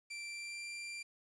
sawtooth tone with pitch glide, 2349 to 2367 Hz, D7 to D7, 0 to +13 cents, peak -39 dBFS, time 0.1-1.03 s, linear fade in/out 10 ms, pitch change +13 cents, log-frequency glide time 0.25-0.67 s, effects resampled to 22050 Hz + 11-bit

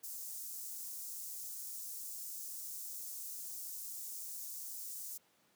white high-pass noise, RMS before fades -45 dBFS, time 0.03-5.18 s, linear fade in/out 10 ms, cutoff 6000 Hz, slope 24 dB/octave, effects pink hiss -71 dBFS RMS until 5.55 s + high-pass 200 Hz 12 dB/octave

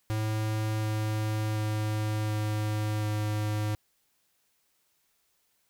square tone with pitch steps, 108.5 / 107.88 / 107.25 / 106.64 / 106.02 Hz, A2 / A2 / A2 / G#2 / G#2, -24 / -34 / -44 / +46 / +36 cents, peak -28 dBFS, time 0.1-3.75 s, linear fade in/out 0 ms, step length 730 ms, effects white hiss -72 dBFS RMS until 5.69 s

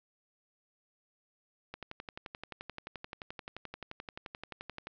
click train, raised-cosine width 0.3 ms, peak -25 dBFS, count 37, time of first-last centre 1.74-4.87 s, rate 11.5 Hz, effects low-pass 5000 Hz 12 dB/octave

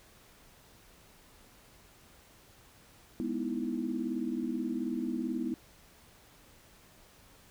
sine chord, E major seventh, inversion first, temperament equal, 207.7 / 246.9 / 311.1 / 329.6 Hz, G#3 / B3 / D#4 / E4, 0 / 0 / 0 / 0 cents, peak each -39 / -34 / -39 / -37 dBFS, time 3.2-5.54 s, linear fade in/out 0 ms, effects pink hiss -59 dBFS RMS until 7.5 s

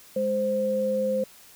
sine tone pair together, 207 / 521.6 Hz, G#3 / C5, -5 / -5 cents, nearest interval octave + major third, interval 1600 cents, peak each -30 / -23 dBFS, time 0.16-1.24 s, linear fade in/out 5 ms, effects white hiss -51 dBFS RMS until 1.55 s

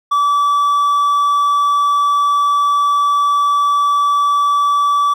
triangle tone, 1153 Hz, D6, 32 cents flat, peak -9 dBFS, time 0.11-5.14 s, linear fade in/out 10 ms, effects none

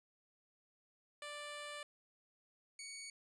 10% pulse tone pair in turn, 588 / 2239 Hz, D5 / C#7, +2 / +17 cents, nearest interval octave + major seventh, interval 2315 cents, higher second, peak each -37 / -37 dBFS, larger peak neither, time 1.22-1.83 / 2.79-3.1 s, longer first, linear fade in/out 2 ms, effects resampled to 22050 Hz

